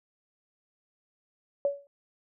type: tone with exponential decay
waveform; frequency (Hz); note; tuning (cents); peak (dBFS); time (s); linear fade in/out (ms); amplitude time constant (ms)
sine; 565; C#5; +33; -20; 1.65-1.87; 1; 46
effects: none